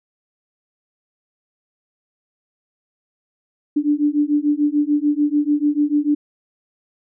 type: beating tone pair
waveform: sine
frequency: 290.9 / 297.7 Hz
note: D4 / D4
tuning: -16 / +24 cents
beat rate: 6.8 Hz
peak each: -18 dBFS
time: 3.76-6.15 s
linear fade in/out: 10 ms
effects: none